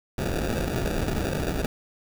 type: noise with sample-and-hold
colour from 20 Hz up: pink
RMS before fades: -27 dBFS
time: 0.18-1.66 s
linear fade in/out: 2 ms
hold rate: 1050 Hz
effects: none